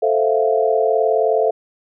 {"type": "chord", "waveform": "sine", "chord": "F major seventh", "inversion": "first", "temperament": "equal", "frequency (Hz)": [440, 523.3, 659.3, 698.5], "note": ["A4", "C5", "E5", "F5"], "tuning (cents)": [0, 0, 0, 0], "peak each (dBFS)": [-17, -21, -19, -21], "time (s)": [0.02, 1.51], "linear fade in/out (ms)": 10, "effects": []}